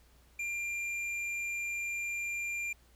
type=tone with hard clipping; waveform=sine; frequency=2387 Hz; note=D7; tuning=28 cents sharp; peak=-35 dBFS; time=0.39-2.73 s; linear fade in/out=5 ms; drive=7 dB; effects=added 60 Hz sine -61 dBFS peak until 2.95 s + pink hiss -66 dBFS RMS until 2.95 s